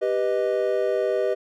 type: chord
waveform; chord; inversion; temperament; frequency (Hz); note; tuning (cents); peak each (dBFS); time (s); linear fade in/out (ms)
triangle; G augmented; none; equal; 392 / 493.9 / 622.3; G4 / B4 / D#5; 0 / 0 / 0; -23; 0.01-1.35; 20
effects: none